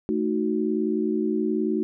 sine chord, D# diminished, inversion second, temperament equal, 220 / 311.1 / 370 Hz, A3 / D#4 / F#4, 0 / 0 / 0 cents, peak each -26 dBFS, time 0.09-1.83 s, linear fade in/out 0 ms, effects none

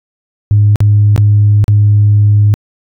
sine tone with dropouts, 103.83 Hz, G#2, in tune, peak -3 dBFS, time 0.51-2.54 s, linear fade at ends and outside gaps 0 ms, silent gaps 0.758-0.805 / 1.162-1.178 / 1.641-1.681 s, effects tanh soft clip ceiling 0 dBFS

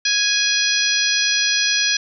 harmonic tone, 830.6 Hz, G#5, in tune, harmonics 2 / 3 / 4 / 5 / 6 / 7, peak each -23 / -23 / -23 / -23 / -23 / -23 dBFS, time 0.05-1.97 s, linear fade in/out 5 ms, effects none

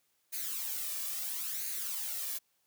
blue noise with flanger, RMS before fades -37 dBFS, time 0.32-2.39 s, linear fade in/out 20 ms, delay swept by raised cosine 0.45 to 1.75 ms, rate 0.74 Hz, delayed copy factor +0.6, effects white hiss -75 dBFS RMS until 2.66 s + high-pass 60 Hz 12 dB/octave

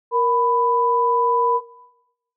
sine tone pair together, 469.1 / 994 Hz, A#4 / B5, +11 / +11 cents, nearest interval octave + minor second, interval 1300 cents, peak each -19 / -17 dBFS, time 0.11-1.61 s, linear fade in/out 50 ms, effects noise-tail reverb RT60 1.0 s tail -20 dB re dry

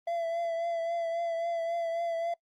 triangle tone with vibrato, 673 Hz, E5, 36 cents sharp, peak -27 dBFS, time 0.07-2.34 s, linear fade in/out 5 ms, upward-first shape triangle, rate 3.7 Hz, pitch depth 34 cents each way, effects noise-tail reverb RT60 0.1 s tail -23 dB re dry + Opus 32 kbps

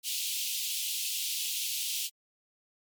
pink high-pass noise, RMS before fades -33 dBFS, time 0.03-2.1 s, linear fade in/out 50 ms, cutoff 2700 Hz, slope 48 dB/octave, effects MP3 96 kbps

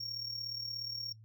triangle tone with amplitude modulation, 5530 Hz, F8, 18 cents flat, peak -34 dBFS, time 0-1.13 s, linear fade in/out 10 ms, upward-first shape sine, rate 36.9 Hz, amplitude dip 60%, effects noise-tail reverb RT60 0.1 s tail -21 dB re dry + added 110 Hz sine -53 dBFS peak until 1.24 s

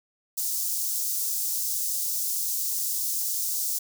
white high-pass noise, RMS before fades -28 dBFS, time 0.37-3.79 s, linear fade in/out 10 ms, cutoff 5300 Hz, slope 24 dB/octave, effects none

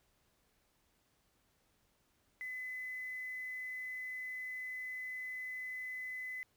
sine tone with quantisation, 2017 Hz, B6, 36 cents sharp, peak -40 dBFS, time 2.41-6.43 s, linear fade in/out 0 ms, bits 10, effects pink hiss -75 dBFS RMS until 6.56 s

